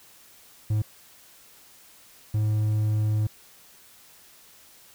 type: tone bursts at uneven times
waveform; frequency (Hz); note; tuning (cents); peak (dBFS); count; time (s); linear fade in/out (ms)
triangle; 107.1; A2; -46; -19; 2; 0.7-0.82 / 2.34-3.27; 5
effects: white hiss -53 dBFS RMS until 4.94 s